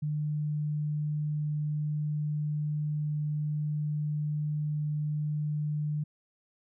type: tone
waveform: sine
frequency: 150.1 Hz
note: D3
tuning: 38 cents sharp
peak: -28 dBFS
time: 0.02-6.04 s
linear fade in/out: 10 ms
effects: none